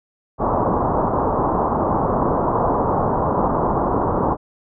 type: low-pass noise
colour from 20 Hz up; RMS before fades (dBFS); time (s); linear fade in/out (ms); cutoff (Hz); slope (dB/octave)
white; -19; 0.38-4.37; 50; 1100; 48
effects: none